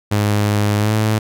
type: tone with pitch glide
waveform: sawtooth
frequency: 103.83 to 108.49 Hz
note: G#2 to A2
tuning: 0 to -24 cents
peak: -10 dBFS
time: 0.11-1.19 s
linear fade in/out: 10 ms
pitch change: +76 cents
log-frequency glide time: 0.78-0.93 s
effects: none